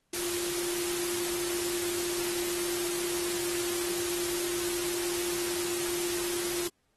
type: tone in noise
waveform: sine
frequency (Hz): 349.2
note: F4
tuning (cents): 0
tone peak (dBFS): -34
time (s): 0.13-6.68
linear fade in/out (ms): 5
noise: white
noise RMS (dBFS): -34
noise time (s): 0.13-6.68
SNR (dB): -3
effects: pink hiss -75 dBFS RMS until 6.96 s + AAC 32 kbps